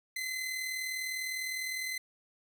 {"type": "tone with amplitude modulation", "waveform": "sawtooth", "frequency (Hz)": 2045, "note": "C7", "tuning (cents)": -40, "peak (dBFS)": -29, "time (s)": [0.16, 1.98], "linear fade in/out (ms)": 5, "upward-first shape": "sine", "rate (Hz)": 39.9, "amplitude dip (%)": 40, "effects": []}